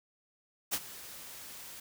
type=noise with ADSR envelope; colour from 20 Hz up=white; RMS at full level=-30 dBFS; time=0.71-1.8 s; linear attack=26 ms; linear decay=51 ms; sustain=-17 dB; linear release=4 ms; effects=none